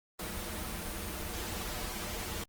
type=noise with comb filter; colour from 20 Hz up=pink; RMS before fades=-38 dBFS; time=0.19-2.44 s; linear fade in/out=5 ms; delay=7.4 ms; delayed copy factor=-1; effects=Opus 24 kbps